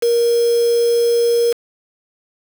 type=tone with quantisation; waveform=sine; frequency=470.9 Hz; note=A#4; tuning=18 cents sharp; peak=-12 dBFS; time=0.02-1.53 s; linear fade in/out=10 ms; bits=4; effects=none

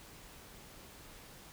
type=silence; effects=pink hiss -54 dBFS RMS until 1.52 s

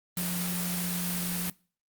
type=tone in noise; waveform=sine; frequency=177.4 Hz; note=F3; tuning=27 cents sharp; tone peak=-31 dBFS; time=0.17-1.5 s; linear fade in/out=2 ms; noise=white; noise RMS=-33 dBFS; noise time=0.17-1.5 s; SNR=-1 dB; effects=noise-tail reverb RT60 0.4 s tail -24 dB re dry + Opus 32 kbps

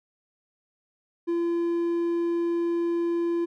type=tone; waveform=triangle; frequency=340.8 Hz; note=F4; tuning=42 cents flat; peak=-21 dBFS; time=1.27-3.46 s; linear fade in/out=20 ms; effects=none

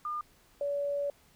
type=tone pair in turn; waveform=sine; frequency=1209 / 570.6 Hz; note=D6 / C#5; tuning=+50 / +50 cents; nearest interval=octave + minor second; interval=1300 cents; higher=first; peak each=-32 / -29 dBFS; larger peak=second; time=0.05-0.21 / 0.61-1.1 s; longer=second; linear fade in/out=2 ms; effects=pink hiss -63 dBFS RMS until 1.35 s

